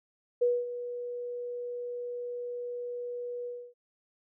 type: tone with ADSR envelope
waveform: sine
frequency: 486 Hz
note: B4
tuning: 28 cents flat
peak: -21 dBFS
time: 0.41-3.74 s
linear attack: 13 ms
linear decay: 230 ms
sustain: -13 dB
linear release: 280 ms
effects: none